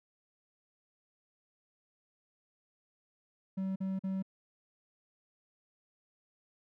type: tone bursts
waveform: triangle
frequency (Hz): 191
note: G3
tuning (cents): -45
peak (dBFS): -30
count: 3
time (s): 3.57-4.226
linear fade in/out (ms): 10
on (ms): 190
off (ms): 43
effects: none